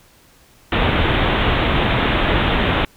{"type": "low-pass noise", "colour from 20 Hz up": "pink", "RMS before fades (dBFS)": -17, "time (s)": [0.72, 2.85], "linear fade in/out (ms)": 2, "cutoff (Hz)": 3700, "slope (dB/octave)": 96, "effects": ["pink hiss -51 dBFS RMS until 2.96 s"]}